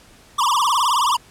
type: tone with vibrato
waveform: square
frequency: 1058 Hz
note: C6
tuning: 19 cents sharp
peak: -16 dBFS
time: 0.38-1.17 s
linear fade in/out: 10 ms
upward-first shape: triangle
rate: 19 Hz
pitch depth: 260 cents each way
effects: pink hiss -49 dBFS RMS until 1.3 s + low-pass 11000 Hz 12 dB/octave